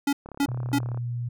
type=tone bursts; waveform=square; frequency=281.8 Hz; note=C#4; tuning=29 cents sharp; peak=-21 dBFS; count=3; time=0.07-0.787 s; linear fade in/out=5 ms; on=59 ms; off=270 ms
type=click train; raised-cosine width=1 ms; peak=-26 dBFS; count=26; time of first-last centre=0.26-0.974 s; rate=35 Hz
type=tone with pitch glide; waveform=sine; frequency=123.47 to 120.16 Hz; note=B2 to B2; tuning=0 to -47 cents; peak=-27 dBFS; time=0.48-1.29 s; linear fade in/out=10 ms; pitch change=-47 cents; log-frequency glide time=0.59-0.89 s
effects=none